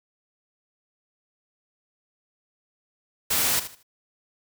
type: noise with echo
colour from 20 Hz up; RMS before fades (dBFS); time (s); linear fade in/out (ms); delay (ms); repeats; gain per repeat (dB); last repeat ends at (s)
white; -23; 3.3-3.6; 10; 77; 3; -12; 3.831
effects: none